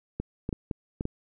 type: clicks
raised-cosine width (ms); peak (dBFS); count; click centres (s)
3; -17; 6; 0.2 / 0.491 / 0.528 / 0.712 / 1.009 / 1.054
effects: none